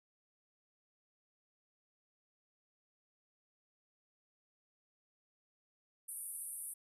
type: band-pass noise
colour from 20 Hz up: pink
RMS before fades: -45 dBFS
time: 6.08-6.74 s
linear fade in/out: 10 ms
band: 9000 to 12000 Hz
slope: 96 dB/octave
effects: none